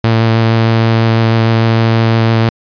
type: tone with vibrato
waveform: sawtooth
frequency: 113.4 Hz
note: A#2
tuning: 47 cents flat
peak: -4 dBFS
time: 0.04-2.49 s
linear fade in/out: 0 ms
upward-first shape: triangle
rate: 6.3 Hz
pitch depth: 11 cents each way
effects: resampled to 11025 Hz